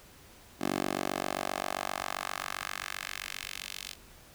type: tone with high-pass filter sweep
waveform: 10% pulse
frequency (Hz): 47.57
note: F#1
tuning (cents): +49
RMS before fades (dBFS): -36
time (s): 0.59-3.96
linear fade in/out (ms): 50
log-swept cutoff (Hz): 300 to 3400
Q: 1.3
effects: pink hiss -55 dBFS RMS until 4.34 s